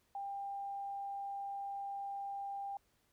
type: tone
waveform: sine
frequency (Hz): 796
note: G5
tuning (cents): +26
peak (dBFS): -39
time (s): 0.15-2.77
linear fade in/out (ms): 2
effects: pink hiss -75 dBFS RMS until 3.12 s